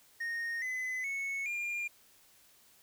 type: tone with pitch steps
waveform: triangle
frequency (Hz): 1854 / 2022 / 2205 / 2404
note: A#6 / B6 / C#7 / D7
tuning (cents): -10 / +40 / -10 / +40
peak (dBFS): -32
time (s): 0.2-1.88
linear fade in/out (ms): 10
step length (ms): 420
effects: white hiss -63 dBFS RMS until 2.82 s